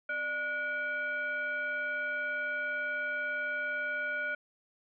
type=tone with frequency modulation; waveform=sine; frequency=1454 Hz; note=F#6; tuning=31 cents flat; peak=-31 dBFS; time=0.09-4.35 s; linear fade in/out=5 ms; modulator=857 Hz; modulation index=0.68; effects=none